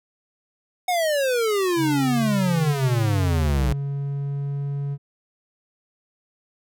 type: exponential sweep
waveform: square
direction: down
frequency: 740 to 59.5 Hz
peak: -20 dBFS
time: 0.88-3.73 s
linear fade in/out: 5 ms
type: tone with pitch glide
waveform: triangle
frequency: 138.59 to 141.18 Hz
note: C#3 to C#3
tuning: 0 to +32 cents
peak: -22 dBFS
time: 1.76-4.98 s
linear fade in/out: 50 ms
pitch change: +32 cents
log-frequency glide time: 2.64-4.66 s
effects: none